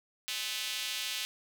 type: tone with high-pass filter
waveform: square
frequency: 116.54 Hz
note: A#2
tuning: in tune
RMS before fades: -36 dBFS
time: 0.28-1.25 s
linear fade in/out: 0 ms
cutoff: 3100 Hz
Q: 1.8
effects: none